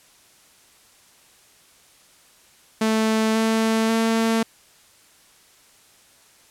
sawtooth tone with pitch steps, 220 / 222.8 / 225.7 Hz, A3 / A3 / A3, 0 / +22 / +44 cents, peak -14 dBFS, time 2.81-4.43 s, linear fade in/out 5 ms, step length 540 ms, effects white hiss -54 dBFS RMS until 6.5 s + low-pass 11000 Hz 12 dB/octave

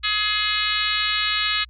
harmonic tone, 421.6 Hz, G#4, 26 cents sharp, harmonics 3 / 4 / 5 / 6 / 7 / 8 / 9 / 10, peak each -28 / -28 / -28 / -28 / -28 / -28 / -28 / -28 dBFS, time 0.03-1.65 s, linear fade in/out 20 ms, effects added 60 Hz sine -43 dBFS peak until 1.69 s + MP3 32 kbps

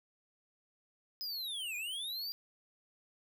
square linear two-way sweep, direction down then up, 5090 to 2390 to 4798 Hz, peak -38 dBFS, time 1.21-2.32 s, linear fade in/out 0 ms, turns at 1.76 s, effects none

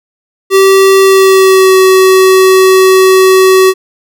square tone with pitch glide, 386.7 to 377.4 Hz, G4 to F#4, -24 to +34 cents, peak -3 dBFS, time 0.5-3.74 s, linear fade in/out 50 ms, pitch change -42 cents, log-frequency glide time 1.01-1.77 s, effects none

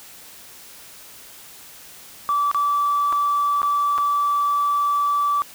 sine tone with dropouts, 1157 Hz, D6, 26 cents flat, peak -16 dBFS, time 2.29-5.42 s, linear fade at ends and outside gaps 0 ms, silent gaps 2.514-2.546 / 3.125-3.128 / 3.618-3.63 / 3.979-3.984 s, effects tanh soft clip ceiling -13 dBFS + white hiss -43 dBFS RMS until 5.54 s

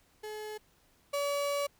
35% pulse tone pair in turn, 426.9 / 569.8 Hz, G#4 / C#5, +48 / +48 cents, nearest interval perfect fourth, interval 500 cents, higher second, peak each -37 / -28 dBFS, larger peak second, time 0.23-0.58 / 1.13-1.67 s, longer second, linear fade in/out 10 ms, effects pink hiss -67 dBFS RMS until 1.79 s

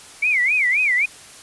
sine tone with vibrato, 2217 Hz, C#7, in tune, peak -15 dBFS, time 0.22-1.06 s, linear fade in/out 10 ms, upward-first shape sine, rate 3.8 Hz, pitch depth 230 cents each way, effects white hiss -42 dBFS RMS until 1.42 s + resampled to 24000 Hz

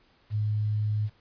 sine tone with quantisation, 106 Hz, G#2, 36 cents sharp, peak -24 dBFS, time 0.3-1.1 s, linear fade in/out 50 ms, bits 9, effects pink hiss -63 dBFS RMS until 1.2 s + resampled to 11025 Hz

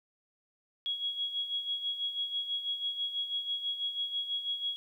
sine tone with tremolo, 3322 Hz, G#7, in tune, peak -29 dBFS, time 0.86-4.76 s, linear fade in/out 0 ms, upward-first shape sine, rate 6.1 Hz, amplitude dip 65%, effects 11-bit

